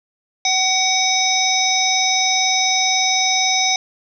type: harmonic tone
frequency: 753 Hz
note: F#5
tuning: 30 cents sharp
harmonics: 1 / 3 / 5 / 7 / 8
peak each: -21 / -21 / -21 / -21 / -21 dBFS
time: 0.45-3.76 s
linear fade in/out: 2 ms
effects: none